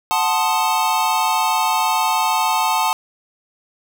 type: chord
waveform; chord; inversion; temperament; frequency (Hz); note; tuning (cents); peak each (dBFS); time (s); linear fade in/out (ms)
square; F# diminished seventh; none; equal; 740 / 880 / 1046.5 / 1244.5; F#5 / A5 / C6 / Eb6; 0 / 0 / 0 / 0; -24 / -19 / -24 / -25; 0.11-2.93; 0
effects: none